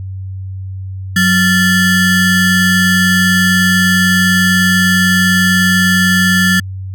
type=ring-modulated tone; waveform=square; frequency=784 Hz; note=G5; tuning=in tune; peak=-6 dBFS; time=1.16-6.6 s; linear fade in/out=5 ms; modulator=968 Hz; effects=added 95 Hz sine -21 dBFS peak until 6.94 s